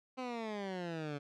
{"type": "exponential sweep", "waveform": "15% pulse", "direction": "down", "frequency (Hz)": [261.6, 141.3], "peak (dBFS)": -32, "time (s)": [0.17, 1.19], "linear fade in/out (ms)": 20, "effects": ["low-pass 4000 Hz 12 dB/octave"]}